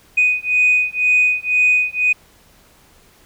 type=beating tone pair; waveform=sine; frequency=2489 / 2491 Hz; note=D#7 / D#7; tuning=0 / +1 cents; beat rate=2 Hz; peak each=-15 dBFS; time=0.17-2.13 s; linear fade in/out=10 ms; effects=tanh soft clip ceiling -6 dBFS + pink hiss -51 dBFS RMS until 3.25 s